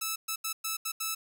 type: tone bursts at uneven times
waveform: 5% pulse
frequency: 1310 Hz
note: E6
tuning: 11 cents flat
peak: -19 dBFS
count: 6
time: 0.01-0.16 / 0.28-0.36 / 0.44-0.53 / 0.64-0.77 / 0.85-0.92 / 1-1.15 s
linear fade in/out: 10 ms
effects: none